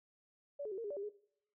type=tone with pitch steps; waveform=sine; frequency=572 / 427.6 / 381.9 / 460.7 / 410.3 / 577 / 399.4 / 418.2 Hz; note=D5 / A4 / G4 / A#4 / G#4 / D5 / G4 / G#4; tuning=-46 / -49 / -45 / -20 / -21 / -31 / +32 / +12 cents; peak=-39 dBFS; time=0.59-1.094 s; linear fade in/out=10 ms; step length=63 ms; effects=noise-tail reverb RT60 0.7 s tail -20 dB re dry